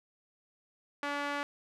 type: tone with band-pass filter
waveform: sawtooth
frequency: 287.1 Hz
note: D4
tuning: 39 cents flat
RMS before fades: -35 dBFS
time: 1.03-1.43 s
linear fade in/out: 0 ms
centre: 1500 Hz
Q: 0.99
effects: none